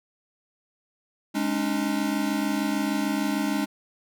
square chord, Ab suspended fourth, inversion none, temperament equal with one note detuned, 207.7 / 277.2 / 303.8 Hz, Ab3 / Db4 / Eb4, 0 / 0 / -41 cents, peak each -29 dBFS, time 1.34-3.66 s, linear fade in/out 20 ms, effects none

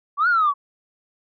sine exponential two-way sweep, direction up then down, 1100 to 1480 to 1100 Hz, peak -14 dBFS, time 0.17-0.54 s, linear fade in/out 50 ms, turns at 0.28 s, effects tanh soft clip ceiling -11 dBFS

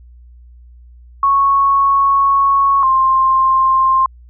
sine tone pair in turn, 1105 / 1055.7 Hz, C#6 / C6, -6 / +15 cents, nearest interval minor second, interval 79 cents, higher first, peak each -9 dBFS, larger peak neither, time 1.23-2.83 / 2.83-4.06 s, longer first, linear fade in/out 2 ms, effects added 60 Hz sine -38 dBFS peak until 4.29 s

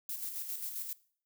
violet noise with tremolo, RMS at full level -38 dBFS, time 0.09-0.93 s, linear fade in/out 2 ms, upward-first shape square, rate 7.5 Hz, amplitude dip 45%, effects noise-tail reverb RT60 0.5 s tail -20 dB re dry

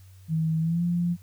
sine tone with pitch glide, 160 to 173.48 Hz, D#3 to F3, +49 to -11 cents, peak -22 dBFS, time 0.28-1.17 s, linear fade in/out 50 ms, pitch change +140 cents, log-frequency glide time 0.6-0.83 s, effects added 94 Hz sine -47 dBFS peak until 1.22 s + white hiss -61 dBFS RMS until 1.22 s

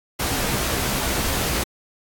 pink noise with comb filter, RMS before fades -23 dBFS, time 0.19-1.64 s, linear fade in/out 10 ms, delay 15 ms, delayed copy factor +0.5, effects AAC 64 kbps

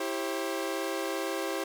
sawtooth chord, C major, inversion first, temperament equal with one note detuned, 329.6 / 392 / 536.7 Hz, E4 / G4 / C5, 0 / 0 / +44 cents, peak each -31 dBFS, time 0-1.64 s, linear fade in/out 5 ms, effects none

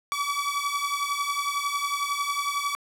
sawtooth beating tone pair, 1138 / 1149 Hz, C#6 / D6, +45 / -38 cents, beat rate 11 Hz, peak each -25 / -25 dBFS, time 0.12-2.75 s, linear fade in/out 0 ms, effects low-pass 12000 Hz 12 dB/octave + 9-bit

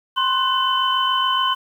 sine tone cluster, 1010 / 1057 / 1497 / 3033 Hz, B5 / C6 / F#6 / F#7, +39 / +17 / +20 / +42 cents, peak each -28 / -19 / -27 / -21 dBFS, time 0.16-1.55 s, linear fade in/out 20 ms, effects 8-bit

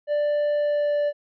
triangle tone with pitch glide, 589 to 584.9 Hz, D5 to D5, +5 to -7 cents, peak -18 dBFS, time 0.07-1.13 s, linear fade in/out 50 ms, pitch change -12 cents, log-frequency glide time 0.55-1.02 s, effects resampled to 11025 Hz

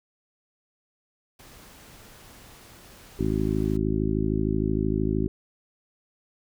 pink noise, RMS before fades -49 dBFS, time 1.39-3.77 s, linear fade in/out 5 ms
harmonic tone, 53.1 Hz, G#1, 39 cents sharp, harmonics 1 / 2 / 3 / 4 / 5 / 6 / 7, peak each -30 / -30 / -30 / -30 / -30 / -30 / -30 dBFS, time 3.19-5.28 s, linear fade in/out 5 ms
effects none

